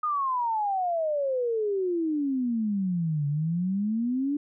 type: exponential two-way sweep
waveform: sine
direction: down then up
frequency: 1248 to 141.9 to 294.8 Hz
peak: -24 dBFS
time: 0.03-4.37 s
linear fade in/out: 5 ms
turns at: 3.27 s
effects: none